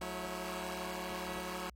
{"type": "tone cluster", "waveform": "10% pulse", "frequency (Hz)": [181.6, 216.7, 324.9, 557], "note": ["F#3", "A3", "E4", "C#5"], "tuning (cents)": [-32, -26, -25, 8], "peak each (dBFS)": [-33, -39, -38, -40], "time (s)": [0.01, 1.7], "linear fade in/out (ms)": 5, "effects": ["added 60 Hz sine -55 dBFS peak until 1.75 s", "AAC 48 kbps"]}